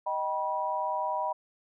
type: chord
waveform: sine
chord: Eb augmented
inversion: none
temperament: just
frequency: 622.3 / 777.8 / 972.3 Hz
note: Eb5 / G5 / B5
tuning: 0 / -14 / -27 cents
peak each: -34 / -34 / -30 dBFS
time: 0.06-1.33 s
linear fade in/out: 10 ms
effects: none